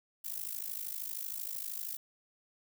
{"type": "noise with amplitude modulation", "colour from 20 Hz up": "violet", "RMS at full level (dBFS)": -36, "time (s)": [0.24, 1.97], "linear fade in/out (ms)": 10, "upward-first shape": "sine", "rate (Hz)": 52.9, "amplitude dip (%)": 85, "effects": []}